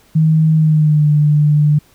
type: tone with pitch glide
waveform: sine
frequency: 157.9 to 149.04 Hz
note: D#3 to D3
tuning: +26 to +26 cents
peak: -8 dBFS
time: 0.15-1.79 s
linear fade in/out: 10 ms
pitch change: -100 cents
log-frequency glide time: 0.55-1.07 s
effects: pink hiss -51 dBFS RMS until 1.94 s